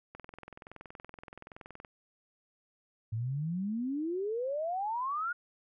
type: click train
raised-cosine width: 0.5 ms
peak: -31 dBFS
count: 37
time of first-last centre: 0.15-1.848 s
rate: 21.2 Hz
type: exponential sweep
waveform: sine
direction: up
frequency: 106.4 to 1462 Hz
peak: -31 dBFS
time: 3.12-5.33 s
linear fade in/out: 10 ms
effects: none